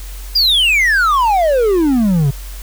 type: exponential sweep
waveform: triangle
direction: down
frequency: 4978 to 130.81 Hz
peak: -8 dBFS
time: 0.35-2.31 s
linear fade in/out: 10 ms
effects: added 46 Hz sine -26 dBFS peak until 2.62 s + white hiss -37 dBFS RMS until 2.62 s